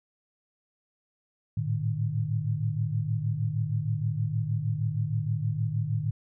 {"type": "tone cluster", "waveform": "sine", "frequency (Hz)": [107.3, 113.7, 151.3], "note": ["A2", "A#2", "D#3"], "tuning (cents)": [-43, -43, -48], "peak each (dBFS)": -30, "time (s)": [1.57, 6.11], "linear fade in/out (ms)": 5, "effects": []}